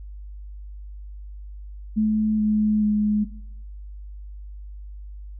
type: tone with pitch steps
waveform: sine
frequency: 215.5 / 212.9 / 210.3 Hz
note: A3 / G#3 / G#3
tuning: -36 / +43 / +22 cents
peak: -17 dBFS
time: 1.96-3.25 s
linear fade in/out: 20 ms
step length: 430 ms
effects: noise-tail reverb RT60 0.8 s tail -18 dB re dry + added 50 Hz sine -35 dBFS peak until 5.39 s